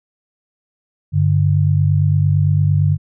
sine tone pair together, 98 / 146.83 Hz, G2 / D3, 0 / 0 cents, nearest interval perfect fifth, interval 700 cents, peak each -14 dBFS, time 1.12-2.98 s, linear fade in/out 50 ms, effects none

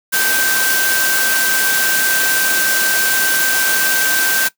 sine tone in noise, 1558 Hz, G6, 11 cents flat, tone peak -16 dBFS, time 0.12-4.49 s, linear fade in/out 20 ms, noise white, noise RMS -17 dBFS, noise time 0.12-4.49 s, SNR -2 dB, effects noise-tail reverb RT60 0.1 s tail -18 dB re dry + high-pass 200 Hz 12 dB/octave

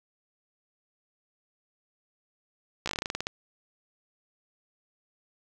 slowing click train, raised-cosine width 0.2 ms, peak -13 dBFS, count 13, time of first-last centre 2.86-3.269 s, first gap 15 ms, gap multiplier 1.14, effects none

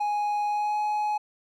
triangle tone with pitch glide, 830.6 to 841.7 Hz, G#5 to G#5, 0 to +23 cents, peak -22 dBFS, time 0-1.18 s, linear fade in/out 10 ms, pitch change +23 cents, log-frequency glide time 0.47-0.78 s, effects none

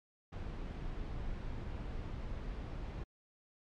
brown noise, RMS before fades -41 dBFS, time 0.32-3.04 s, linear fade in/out 10 ms, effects low-pass 4000 Hz 12 dB/octave + MP3 96 kbps

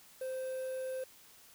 triangle tone with quantisation, 520 Hz, C5, 11 cents flat, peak -34 dBFS, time 0.21-1.04 s, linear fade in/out 5 ms, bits 9, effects white hiss -59 dBFS RMS until 1.54 s

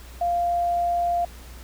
sine tone, 696 Hz, F5, 6 cents flat, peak -20 dBFS, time 0.21-1.25 s, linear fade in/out 5 ms, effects added 60 Hz sine -40 dBFS peak until 1.63 s + pink hiss -47 dBFS RMS until 1.63 s

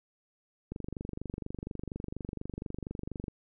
click train, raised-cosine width 3 ms, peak -24 dBFS, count 63, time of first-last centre 0.72-3.282 s, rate 24.2 Hz, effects none

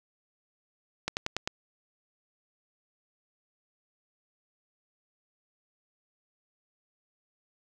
slowing click train, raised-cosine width 0.2 ms, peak -12 dBFS, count 5, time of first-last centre 1.08-1.475 s, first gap 89 ms, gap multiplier 1.07, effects none

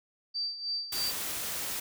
sine tone with tremolo, 4652 Hz, D8, 17 cents flat, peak -29 dBFS, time 0.34-1.12 s, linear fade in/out 20 ms, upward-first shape sine, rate 3.2 Hz, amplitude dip 70%
white noise, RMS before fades -35 dBFS, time 0.92-1.8 s, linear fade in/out 5 ms
effects none

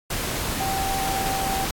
sine tone in noise, 775 Hz, G5, 20 cents flat, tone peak -25 dBFS, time 0.6-1.65 s, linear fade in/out 5 ms, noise pink, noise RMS -27 dBFS, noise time 0.1-1.71 s, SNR -1 dB, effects AAC 64 kbps

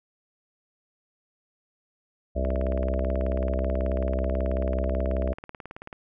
harmonic tone, 65.3 Hz, C2, 3 cents flat, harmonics 1 / 3 / 4 / 5 / 6 / 7 / 8 / 9 / 10, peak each -25 / -35 / -38 / -39 / -39 / -40 / -40 / -32 / -33 dBFS, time 2.35-5.34 s, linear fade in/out 20 ms
click train, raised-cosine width 0.5 ms, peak -24 dBFS, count 65, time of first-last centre 2.45-5.928 s, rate 18.4 Hz
effects none

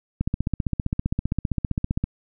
click train, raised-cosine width 5 ms, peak -10 dBFS, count 29, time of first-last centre 0.21-2.04 s, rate 15.3 Hz, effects none

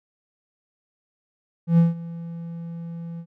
triangle tone with ADSR envelope, 168 Hz, E3, 33 cents sharp, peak -9 dBFS, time 1.67-3.26 s, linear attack 110 ms, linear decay 160 ms, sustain -20 dB, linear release 68 ms, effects none

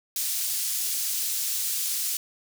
pink high-pass noise, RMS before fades -28 dBFS, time 0.16-2.17 s, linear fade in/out 2 ms, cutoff 6000 Hz, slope 12 dB/octave, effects none

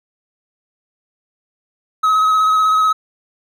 triangle tone with vibrato, 1276 Hz, D#6, 43 cents sharp, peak -9 dBFS, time 2.03-2.93 s, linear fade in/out 10 ms, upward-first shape square, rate 16 Hz, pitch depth 13 cents each way, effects none

